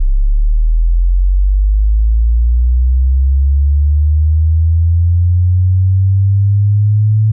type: linear sweep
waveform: sine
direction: up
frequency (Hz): 32.7 to 109.2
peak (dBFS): -7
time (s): 0-7.32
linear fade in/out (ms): 10
effects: none